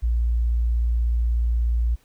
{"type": "tone", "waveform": "sine", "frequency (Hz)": 58.27, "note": "A#1", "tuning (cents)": 0, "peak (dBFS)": -18, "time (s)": [0.02, 1.96], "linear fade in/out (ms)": 20, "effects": ["pink hiss -61 dBFS RMS until 2.04 s"]}